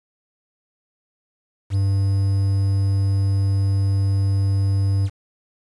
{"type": "tone with quantisation", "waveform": "triangle", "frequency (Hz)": 98, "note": "G2", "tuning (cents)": 0, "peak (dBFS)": -14, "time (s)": [1.7, 5.1], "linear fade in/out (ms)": 50, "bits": 7, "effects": ["resampled to 24000 Hz"]}